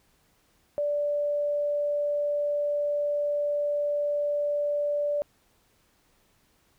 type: tone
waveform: sine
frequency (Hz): 584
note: D5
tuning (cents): -10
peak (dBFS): -24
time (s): 0.78-5.22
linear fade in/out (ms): 0
effects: pink hiss -66 dBFS RMS until 6.78 s